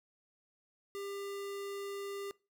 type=tone; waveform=square; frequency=399 Hz; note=G4; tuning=31 cents sharp; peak=-40 dBFS; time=0.95-2.31 s; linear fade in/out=0 ms; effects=noise-tail reverb RT60 0.3 s tail -22 dB re dry